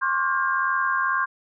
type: tone cluster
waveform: sine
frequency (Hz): 1064 / 1146 / 1420 / 1600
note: C6 / D6 / F6 / G6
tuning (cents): +29 / -43 / +28 / +35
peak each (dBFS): -24 / -29 / -30 / -24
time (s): 0.01-1.26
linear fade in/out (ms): 20
effects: none